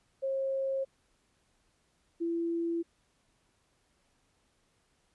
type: tone pair in turn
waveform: sine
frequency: 538 / 336.4 Hz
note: C5 / E4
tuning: +48 / +35 cents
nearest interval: minor sixth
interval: 813 cents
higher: first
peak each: -29 / -29 dBFS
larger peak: neither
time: 0.22-0.85 / 2.2-2.83 s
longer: neither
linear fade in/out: 20 ms
effects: pink hiss -72 dBFS RMS until 5.14 s + resampled to 24000 Hz